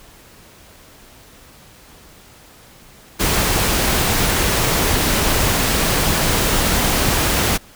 pink noise, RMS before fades -17 dBFS, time 3.19-7.58 s, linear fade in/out 20 ms, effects pink hiss -45 dBFS RMS until 7.75 s

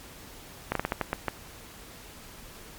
slowing click train, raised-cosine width 0.5 ms, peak -11 dBFS, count 8, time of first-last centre 0.72-1.283 s, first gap 33 ms, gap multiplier 1.29, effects pink hiss -47 dBFS RMS until 2.78 s + MP3 96 kbps

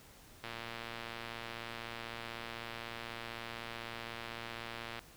click train, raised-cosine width 0.3 ms, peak -26 dBFS, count 529, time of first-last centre 0.44-4.992 s, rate 116 Hz, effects pink hiss -58 dBFS RMS until 5.16 s

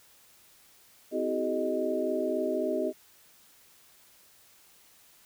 sine tone cluster, 257.8 / 324.4 / 380 / 423.7 / 619 Hz, C4 / E4 / F#4 / G#4 / D#5, -26 / -28 / +46 / +35 / -9 cents, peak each -34 / -35 / -32 / -35 / -31 dBFS, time 1.11-2.93 s, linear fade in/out 50 ms, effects white hiss -59 dBFS RMS until 5.25 s

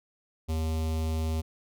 square tone with notch filter, 79.7 Hz, D#2, 42 cents sharp, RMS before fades -29 dBFS, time 0.48-1.42 s, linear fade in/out 20 ms, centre 1600 Hz, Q 1, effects none

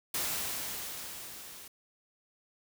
white noise with level ramp, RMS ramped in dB -32 to -49 dBFS, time 0.14-1.68 s, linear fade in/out 5 ms, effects none

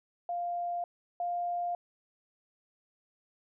sine tone pair in turn, 698.5 / 701.1 Hz, F5 / F5, 0 / +7 cents, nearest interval unison, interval 7 cents, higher second, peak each -31 / -30 dBFS, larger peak second, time 0.29-0.84 / 1.2-1.75 s, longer neither, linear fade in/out 2 ms, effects none

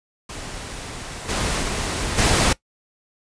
pink noise with level steps, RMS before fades -33 / -23 / -25 / -17 dBFS, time 0.29-2.53 s, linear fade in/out 5 ms, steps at 1.28 / 1.61 / 2.17 s, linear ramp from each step 20 ms, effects noise-tail reverb RT60 0.1 s tail -20 dB re dry + resampled to 22050 Hz

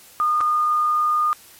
sine tone with dropouts, 1221 Hz, D#6, 33 cents flat, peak -16 dBFS, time 0.2-1.33 s, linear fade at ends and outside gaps 0 ms, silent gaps 0.406-0.411 s, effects white hiss -47 dBFS RMS until 1.59 s + MP3 64 kbps

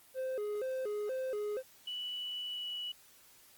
triangle tone with vibrato, 466.2 Hz, A#4, in tune, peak -32 dBFS, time 0.14-1.63 s, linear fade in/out 50 ms, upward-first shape square, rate 2.1 Hz, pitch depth 190 cents each way
sine tone with pitch glide, 2960 to 2943 Hz, F#7 to F#7, 0 to -10 cents, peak -37 dBFS, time 1.87-2.92 s, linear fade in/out 5 ms, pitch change -10 cents, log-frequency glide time 2.44-2.66 s
effects white hiss -61 dBFS RMS until 3.57 s + Opus 24 kbps

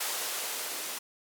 violet noise with band-pass filter sweep, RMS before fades -35 dBFS, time 0-0.99 s, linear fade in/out 10 ms, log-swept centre 560 to 320 Hz, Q 1.1, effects none

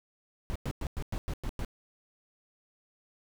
brown noise bursts, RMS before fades -33 dBFS, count 8, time 0.5-1.648 s, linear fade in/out 0 ms, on 56 ms, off 100 ms, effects none

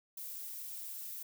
violet noise, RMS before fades -44 dBFS, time 0.17-1.23 s, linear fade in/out 5 ms, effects none

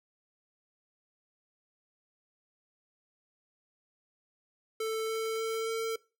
square tone with pitch steps, 442.5 / 445.1 / 447.6 / 450.2 Hz, A4 / A4 / A4 / A4, +10 / +20 / +30 / +40 cents, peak -31 dBFS, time 4.8-5.96 s, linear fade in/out 5 ms, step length 290 ms, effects noise-tail reverb RT60 0.3 s tail -21 dB re dry

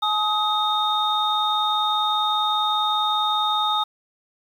sine tone cluster, 850 / 1260 / 3685 Hz, G#5 / D#6 / A#7, +40 / +21 / -21 cents, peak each -23 dBFS, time 0.02-3.84 s, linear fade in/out 10 ms, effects tanh soft clip ceiling -9 dBFS + 8-bit

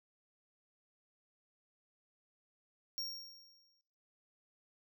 square tone with exponential decay, 5560 Hz, F8, 9 cents flat, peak -36 dBFS, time 2.98-3.81 s, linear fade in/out 0 ms, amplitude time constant 180 ms, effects noise-tail reverb RT60 1.0 s tail -21 dB re dry

